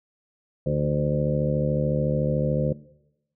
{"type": "harmonic tone with a mistuned harmonic", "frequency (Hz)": 73.8, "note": "D2", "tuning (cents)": 9, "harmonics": [1, 2, 3, 4, 5, 6, 7, 8], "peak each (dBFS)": [-34, -24, -31, -36, -34, -35, -27, -34], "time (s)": [0.66, 2.73], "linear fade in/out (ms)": 5, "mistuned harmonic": 4, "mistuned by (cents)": 40, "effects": ["noise-tail reverb RT60 0.9 s tail -20 dB re dry"]}